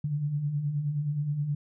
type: beating tone pair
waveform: sine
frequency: 138.59 / 148.09 Hz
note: C#3 / D3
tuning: 0 / +15 cents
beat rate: 9.5 Hz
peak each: -36 / -27 dBFS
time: 0.04-1.55 s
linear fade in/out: 5 ms
effects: none